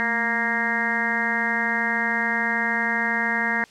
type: harmonic tone with a mistuned harmonic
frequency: 233.1 Hz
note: A#3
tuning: in tune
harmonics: 1 / 2 / 3 / 4 / 5 / 6 / 7 / 8 / 9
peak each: -30 / -36 / -33 / -30 / -36 / -36 / -26 / -25 / -30 dBFS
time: 0-3.64 s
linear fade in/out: 0 ms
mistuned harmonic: 1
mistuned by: -79 cents
effects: white hiss -51 dBFS RMS until 3.7 s + low-pass 6000 Hz 12 dB/octave